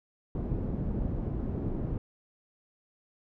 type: low-pass noise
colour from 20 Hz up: pink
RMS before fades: -32 dBFS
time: 0.35-1.98 s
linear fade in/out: 2 ms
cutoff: 320 Hz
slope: 12 dB/octave
effects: none